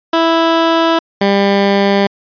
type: tone pair in turn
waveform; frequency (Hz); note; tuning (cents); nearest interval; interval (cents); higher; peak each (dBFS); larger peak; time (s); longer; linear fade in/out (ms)
15% pulse; 329.4 / 199.03; E4 / G3; -1 / +27; major sixth; 872; first; -3; neither; 0.13-0.99 / 1.21-2.07; neither; 5
effects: resampled to 11025 Hz